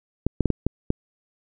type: clicks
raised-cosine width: 3 ms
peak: -7 dBFS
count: 6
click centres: 0.266 / 0.407 / 0.457 / 0.503 / 0.666 / 0.904 s
effects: none